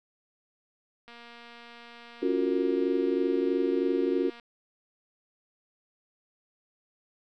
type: click train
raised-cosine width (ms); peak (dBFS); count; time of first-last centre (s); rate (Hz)
0.3; -33; 784; 1.08-4.398; 236
type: chord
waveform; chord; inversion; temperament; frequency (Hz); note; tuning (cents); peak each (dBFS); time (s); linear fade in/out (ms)
sine; Gb major seventh; second; just; 277.5 / 346.9 / 370 / 462.5; Db4 / F4 / Gb4 / Bb4; +2 / -12 / 0 / -14; -29 / -30 / -28 / -31; 2.22-4.3; 10
effects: none